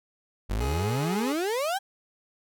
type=exponential sweep; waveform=35% pulse; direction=up; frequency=45.69 to 820 Hz; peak=-24 dBFS; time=0.49-1.79 s; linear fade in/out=20 ms
type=tone; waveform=25% pulse; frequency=418.9 Hz; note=G#4; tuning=15 cents sharp; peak=-28 dBFS; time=0.6-1.33 s; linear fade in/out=10 ms
effects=none